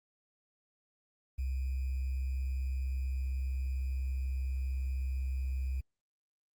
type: tone with sample-and-hold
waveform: sine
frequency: 65.41 Hz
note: C2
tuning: in tune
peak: -31 dBFS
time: 1.38-5.81 s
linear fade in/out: 10 ms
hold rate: 2450 Hz
effects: Opus 24 kbps